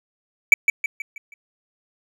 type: tone with echo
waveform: triangle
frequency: 2299 Hz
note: D7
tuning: 37 cents flat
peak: -4 dBFS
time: 0.52-0.54 s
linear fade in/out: 2 ms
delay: 160 ms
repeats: 5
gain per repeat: -7 dB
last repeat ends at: 1.34 s
effects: none